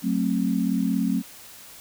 sine chord, F# diminished, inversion none, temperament just, 185 / 222 / 266.4 Hz, F#3 / A3 / C4, 0 / +16 / +31 cents, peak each -25 dBFS, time 0.02-1.23 s, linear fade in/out 50 ms, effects white hiss -45 dBFS RMS until 1.8 s

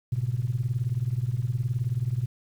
sine tone with tremolo, 121.4 Hz, B2, 29 cents flat, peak -19 dBFS, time 0.12-2.26 s, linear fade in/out 5 ms, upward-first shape triangle, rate 19 Hz, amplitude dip 100%, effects tanh soft clip ceiling -17 dBFS + 9-bit

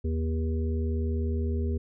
harmonic tone, 79.7 Hz, D#2, 42 cents sharp, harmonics 1 / 3 / 5 / 6, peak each -26 / -34 / -36 / -43 dBFS, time 0.04-1.78 s, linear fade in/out 10 ms, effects none

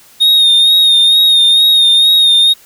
triangle tone with vibrato, 3702 Hz, A#7, 13 cents flat, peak -4 dBFS, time 0.2-2.54 s, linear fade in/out 20 ms, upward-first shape sine, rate 2.2 Hz, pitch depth 37 cents each way, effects white hiss -43 dBFS RMS until 2.65 s

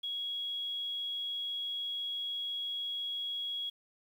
sine tone, 3322 Hz, G#7, in tune, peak -34 dBFS, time 0.03-3.7 s, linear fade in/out 10 ms, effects 10-bit

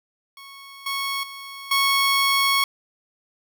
15% pulse tone with level steps, 1103 Hz, C#6, 9 cents flat, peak -34 / -18 / -29 / -11 dBFS, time 0.37-2.64 s, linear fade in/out 2 ms, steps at 0.86 / 1.23 / 1.71 s, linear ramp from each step 5 ms, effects none

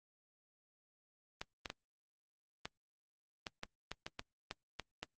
clicks, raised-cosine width 0.2 ms, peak -23 dBFS, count 12, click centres 1.415 / 1.658 / 1.701 / 2.655 / 3.468 / 3.634 / 3.916 / 4.065 / 4.194 / 4.511 / 4.797 / 5.03 s, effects Opus 32 kbps

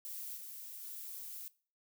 violet noise with level steps, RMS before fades -44 / -48 / -46 dBFS, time 0.05-1.48 s, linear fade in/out 0 ms, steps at 0.36 / 0.82 s, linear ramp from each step 10 ms, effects noise-tail reverb RT60 0.4 s tail -20 dB re dry

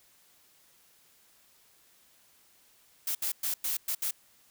blue noise bursts at uneven times, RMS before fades -31 dBFS, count 6, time 3.07-3.15 / 3.22-3.32 / 3.43-3.54 / 3.64-3.77 / 3.88-3.95 / 4.02-4.11 s, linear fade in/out 5 ms, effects white hiss -63 dBFS RMS until 4.5 s

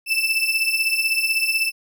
35% pulse beating tone pair, 2637 / 2653 Hz, E7 / E7, 0 / +10 cents, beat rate 16 Hz, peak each -20 dBFS, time 0.06-1.72 s, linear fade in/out 50 ms, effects none

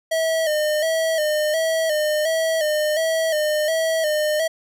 square tone with vibrato, 627 Hz, D#5, 13 cents sharp, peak -19 dBFS, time 0.11-4.48 s, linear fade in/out 10 ms, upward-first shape square, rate 1.4 Hz, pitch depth 56 cents each way, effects none

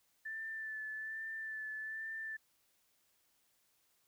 sine tone with vibrato, 1760 Hz, A6, in tune, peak -40 dBFS, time 0.25-2.37 s, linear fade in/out 10 ms, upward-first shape sine, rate 1.2 Hz, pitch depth 24 cents each way, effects white hiss -75 dBFS RMS until 4.07 s

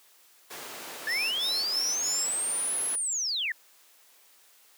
pink noise, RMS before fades -39 dBFS, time 0.5-2.96 s, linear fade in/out 10 ms
sine linear two-way sweep, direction up then down, 1693 to 10850 to 1693 Hz, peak -27 dBFS, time 1.07-3.52 s, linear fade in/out 2 ms, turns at 2.87 s
40% pulse tone bursts, 5300 Hz, E8, 9 cents sharp, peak -30 dBFS, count 4, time 1.07-2.278 s, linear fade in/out 50 ms, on 260 ms, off 56 ms
effects white hiss -59 dBFS RMS until 4.77 s + high-pass 400 Hz 12 dB/octave

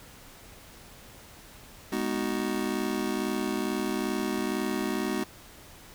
square chord, G# minor seventh, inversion none, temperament just, 207.7 / 249.2 / 311.5 / 373.8 Hz, G#3 / B3 / D#4 / F#4, 0 / +16 / +2 / +18 cents, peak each -34 dBFS, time 1.92-5.24 s, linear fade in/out 5 ms, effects pink hiss -50 dBFS RMS until 5.94 s

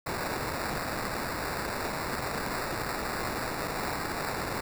white noise with sample-and-hold, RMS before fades -33 dBFS, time 0.06-4.61 s, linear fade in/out 10 ms, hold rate 3150 Hz, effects none

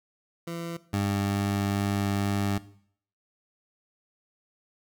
20% pulse tone pair in turn, 168.6 / 100.25 Hz, E3 / G2, +39 / +39 cents, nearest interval major sixth, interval 900 cents, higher first, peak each -28 / -20 dBFS, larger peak second, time 0.47-0.77 / 0.93-2.58 s, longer second, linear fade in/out 5 ms, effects noise-tail reverb RT60 0.6 s tail -17 dB re dry

